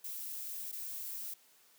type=noise with dropouts; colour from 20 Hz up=violet; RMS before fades=-42 dBFS; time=0.04-1.34 s; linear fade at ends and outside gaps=5 ms; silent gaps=0.716-0.725 s; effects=white hiss -65 dBFS RMS until 1.78 s + high-pass 200 Hz 12 dB/octave